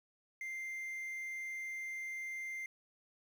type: tone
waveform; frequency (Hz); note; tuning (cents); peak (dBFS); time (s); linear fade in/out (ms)
triangle; 2093; C7; 0; -38; 0.41-2.66; 2
effects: 11-bit

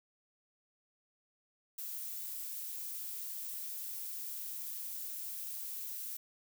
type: noise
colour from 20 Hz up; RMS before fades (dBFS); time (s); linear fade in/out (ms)
violet; -42; 1.78-6.17; 5
effects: none

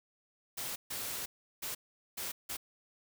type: noise bursts at uneven times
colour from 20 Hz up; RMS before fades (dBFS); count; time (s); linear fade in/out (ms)
white; -39; 5; 0.57-0.76 / 0.9-1.26 / 1.62-1.75 / 2.17-2.32 / 2.49-2.57; 10
effects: none

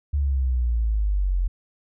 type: exponential sweep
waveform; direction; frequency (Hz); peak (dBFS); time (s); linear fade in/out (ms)
sine; down; 73.1 to 43.28; -19; 0.13-1.48; 10
effects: none

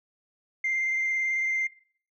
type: tone with vibrato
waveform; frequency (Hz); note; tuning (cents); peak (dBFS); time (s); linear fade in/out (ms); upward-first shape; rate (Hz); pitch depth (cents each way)
sine; 2093; C7; 0; -23; 0.64-1.67; 5; triangle; 18; 17
effects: noise-tail reverb RT60 0.5 s tail -22 dB re dry + tanh soft clip ceiling -21 dBFS

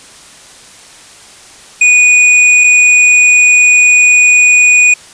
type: tone pair in turn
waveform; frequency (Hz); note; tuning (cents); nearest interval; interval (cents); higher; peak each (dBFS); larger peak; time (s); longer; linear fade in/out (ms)
square; 2468 / 2468; D#7 / D#7; -15 / -15; unison; 0; neither; -4; neither; 1.81-2.64 / 2.64-4.94; second; 5
effects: white hiss -36 dBFS RMS until 5.13 s + resampled to 22050 Hz

